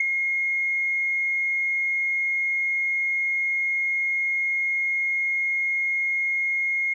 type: tone with ADSR envelope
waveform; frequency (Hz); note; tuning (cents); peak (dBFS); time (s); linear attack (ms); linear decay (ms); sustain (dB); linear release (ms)
sine; 2148; C7; +45; -14; 0-6.94; 7; 6; -7; 12
effects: tanh soft clip ceiling -13 dBFS